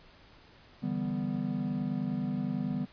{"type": "chord", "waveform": "triangle", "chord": "E minor seventh", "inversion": "third", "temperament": "equal with one note detuned", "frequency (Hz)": [146.83, 165.86, 196, 246.9], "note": ["D3", "E3", "G3", "B3"], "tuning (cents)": [0, 11, 0, 0], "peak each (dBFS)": [-35, -37, -32, -32], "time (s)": [0.82, 2.86], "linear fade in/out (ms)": 20, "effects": ["pink hiss -57 dBFS RMS until 2.92 s", "resampled to 11025 Hz"]}